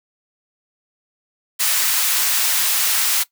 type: high-pass noise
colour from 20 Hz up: white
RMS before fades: -18 dBFS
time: 1.59-3.24 s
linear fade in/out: 20 ms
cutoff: 1100 Hz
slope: 12 dB/octave
effects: noise-tail reverb RT60 0.1 s tail -19 dB re dry